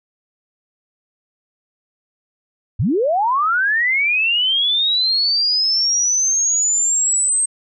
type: linear sweep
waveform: sine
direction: up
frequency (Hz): 76.1 to 8372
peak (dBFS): -14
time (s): 2.79-7.46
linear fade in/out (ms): 10
effects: none